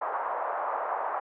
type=band-pass noise; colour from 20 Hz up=white; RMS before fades=-31 dBFS; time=0.01-1.2 s; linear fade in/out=10 ms; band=620 to 1100 Hz; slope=24 dB/octave; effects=low-pass 2000 Hz 12 dB/octave